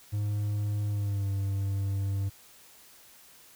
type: tone with pitch glide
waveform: triangle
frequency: 103.83 to 98.46 Hz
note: G#2 to G2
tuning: 0 to +8 cents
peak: -25 dBFS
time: 0.12-2.3 s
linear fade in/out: 20 ms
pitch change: -92 cents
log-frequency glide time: 0.88-1.29 s
effects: white hiss -55 dBFS RMS until 3.55 s